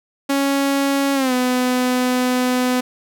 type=tone with pitch glide; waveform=sawtooth; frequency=277.2 to 251.3 Hz; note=C#4 to B3; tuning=0 to +30 cents; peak=-12 dBFS; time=0.29-2.81 s; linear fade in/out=10 ms; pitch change=-170 cents; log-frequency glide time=1.14-1.33 s; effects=none